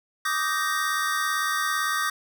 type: chord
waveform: square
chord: Eb major seventh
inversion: third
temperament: just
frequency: 1166.7 / 1244.5 / 1555.6 / 1866.8 Hz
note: D6 / Eb6 / G6 / Bb6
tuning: -12 / 0 / -14 / +2 cents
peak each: -30 dBFS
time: 0.25-2.1 s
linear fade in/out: 5 ms
effects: none

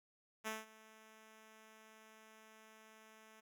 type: tone with ADSR envelope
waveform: 5% pulse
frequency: 219 Hz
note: A3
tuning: 8 cents flat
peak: -28 dBFS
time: 0.44-3.41 s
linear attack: 31 ms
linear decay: 180 ms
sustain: -21 dB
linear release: 14 ms
effects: none

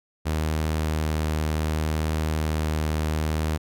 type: tone with vibrato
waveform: sawtooth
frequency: 77.78 Hz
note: D#2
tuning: in tune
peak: -19 dBFS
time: 0.25-3.58 s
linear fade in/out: 20 ms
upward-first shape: triangle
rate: 0.66 Hz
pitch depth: 9 cents each way
effects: none

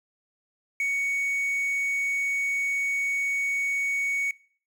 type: tone with quantisation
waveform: triangle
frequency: 2231 Hz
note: C#7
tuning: 11 cents sharp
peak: -22 dBFS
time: 0.8-4.31 s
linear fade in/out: 2 ms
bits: 8
effects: noise-tail reverb RT60 0.5 s tail -22 dB re dry

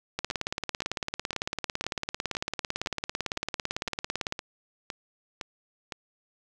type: two click trains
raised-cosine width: 0.2 ms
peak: -17 / -12 dBFS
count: 12 / 75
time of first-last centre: 0.31-5.922 / 0.19-4.324 s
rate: 1.96 / 17.9 Hz
effects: none

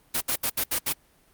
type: noise bursts at uneven times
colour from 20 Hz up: white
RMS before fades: -25 dBFS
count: 6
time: 0.14-0.21 / 0.28-0.36 / 0.43-0.5 / 0.57-0.64 / 0.71-0.79 / 0.86-0.93 s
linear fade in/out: 10 ms
effects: pink hiss -61 dBFS RMS until 1.33 s + Opus 32 kbps

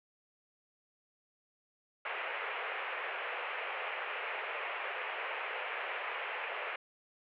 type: band-pass noise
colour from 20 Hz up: white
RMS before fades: -39 dBFS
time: 2.05-6.76 s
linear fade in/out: 5 ms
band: 420 to 2700 Hz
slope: 48 dB/octave
effects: none

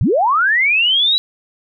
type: linear sweep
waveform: sine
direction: up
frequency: 73.42 to 3957 Hz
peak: -11 dBFS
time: 0.01-1.18 s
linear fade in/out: 0 ms
effects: none

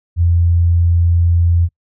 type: tone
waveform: sine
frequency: 85.5 Hz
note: F2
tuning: 36 cents flat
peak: -9 dBFS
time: 0.16-1.69 s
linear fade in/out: 50 ms
effects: noise-tail reverb RT60 0.1 s tail -26 dB re dry

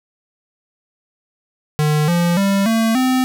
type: tone with pitch steps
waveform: square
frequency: 151.2 / 172.68 / 197.22 / 225.2 / 257.2 Hz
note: D#3 / F3 / G3 / A3 / C4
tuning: -49 / -19 / +11 / +40 / -30 cents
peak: -14 dBFS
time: 1.79-3.24 s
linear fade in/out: 0 ms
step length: 290 ms
effects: none

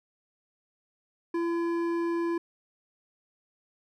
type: tone with hard clipping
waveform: triangle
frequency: 338.5 Hz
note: E4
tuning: 46 cents sharp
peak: -28 dBFS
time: 1.34-2.38 s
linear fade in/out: 5 ms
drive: 14 dB
effects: none

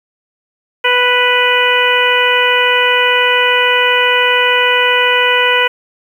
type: harmonic tone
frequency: 493.9 Hz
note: B4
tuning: in tune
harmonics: 1 / 2 / 3 / 4 / 5 / 6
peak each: -16 / -16 / -16 / -16 / -16 / -16 dBFS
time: 0.84-5.68 s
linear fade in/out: 10 ms
effects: 7-bit

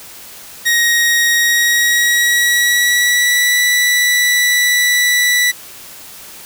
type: tone with pitch glide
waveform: sawtooth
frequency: 1881 to 1964.3 Hz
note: A#6 to B6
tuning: +15 to -10 cents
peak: -7 dBFS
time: 0.65-5.52 s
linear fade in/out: 20 ms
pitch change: +75 cents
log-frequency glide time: 1.35-3.6 s
effects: white hiss -35 dBFS RMS until 6.45 s

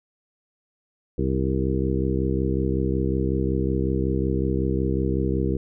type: harmonic tone with a mistuned harmonic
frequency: 65.41 Hz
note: C2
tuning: in tune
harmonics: 1 / 2 / 3 / 4 / 5 / 6 / 7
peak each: -26 / -27 / -28 / -32 / -28 / -29 / -32 dBFS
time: 1.18-5.57 s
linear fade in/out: 5 ms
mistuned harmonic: 7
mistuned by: +30 cents
effects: none

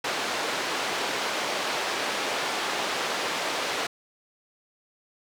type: band-pass noise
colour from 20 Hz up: pink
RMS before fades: -29 dBFS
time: 0.04-3.87 s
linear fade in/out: 5 ms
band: 450 to 5100 Hz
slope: 12 dB/octave
effects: none

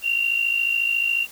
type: tone with amplitude modulation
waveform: sine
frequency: 2763 Hz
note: F7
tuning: 19 cents flat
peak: -16 dBFS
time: 0.02-1.27 s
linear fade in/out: 50 ms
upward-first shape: sine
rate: 54.1 Hz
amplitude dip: 65%
effects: white hiss -44 dBFS RMS until 1.31 s

